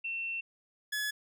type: tone pair in turn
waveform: sine / sawtooth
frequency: 2700 / 1700.9 Hz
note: E7 / G#6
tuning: +41 / +41 cents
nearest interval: minor sixth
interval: 800 cents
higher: first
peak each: -33 / -28 dBFS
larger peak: second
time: 0.04-0.41 / 0.92-1.11 s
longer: first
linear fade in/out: 10 ms
effects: none